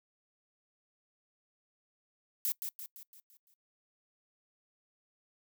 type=noise with echo; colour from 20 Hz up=violet; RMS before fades=-32 dBFS; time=2.45-2.52 s; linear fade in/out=0 ms; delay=170 ms; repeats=6; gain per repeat=-6 dB; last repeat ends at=3.54 s; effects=noise-tail reverb RT60 0.1 s tail -22 dB re dry